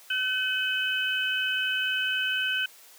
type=tone cluster; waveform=sine; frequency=1524 / 2559 / 3024 Hz; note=G6 / D#7 / F#7; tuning=-49 / +48 / +37 cents; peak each=-28 / -31 / -29 dBFS; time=0.1-2.66 s; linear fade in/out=5 ms; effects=white hiss -52 dBFS RMS until 2.98 s + high-pass 400 Hz 12 dB/octave